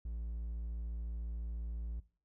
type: tone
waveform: triangle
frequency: 57.1 Hz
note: A#1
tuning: 35 cents flat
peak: -36 dBFS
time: 0.05-2 s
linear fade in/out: 5 ms
effects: noise-tail reverb RT60 0.4 s tail -18 dB re dry